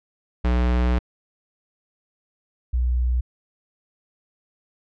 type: tone pair in turn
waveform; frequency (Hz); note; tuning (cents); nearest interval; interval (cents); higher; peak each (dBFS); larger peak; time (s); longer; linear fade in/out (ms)
square / sine; 61 / 61.42; B1 / B1; -21 / -9; unison; 12; second; -18; neither; 0.44-0.99 / 2.73-3.21; first; 10
effects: low-pass 3000 Hz 12 dB/octave